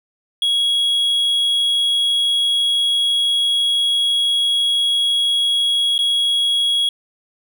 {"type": "tone with dropouts", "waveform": "triangle", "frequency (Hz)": 3322, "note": "G#7", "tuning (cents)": 0, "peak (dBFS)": -13, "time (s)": [0.42, 6.89], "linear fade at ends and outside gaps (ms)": 2, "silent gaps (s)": [5.98, 5.989], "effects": []}